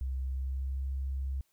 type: tone with pitch glide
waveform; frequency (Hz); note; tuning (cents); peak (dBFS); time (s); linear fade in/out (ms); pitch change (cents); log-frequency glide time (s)
sine; 65.41 to 67.02; C2 to C2; 0 to +42; -31; 0.01-1.41; 0; +42; 0.19-0.84
effects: white hiss -74 dBFS RMS until 1.52 s